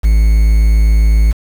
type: tone with quantisation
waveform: triangle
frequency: 53.8 Hz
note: A1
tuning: 38 cents flat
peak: -4 dBFS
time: 0.03-1.33 s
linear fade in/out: 20 ms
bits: 5
effects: none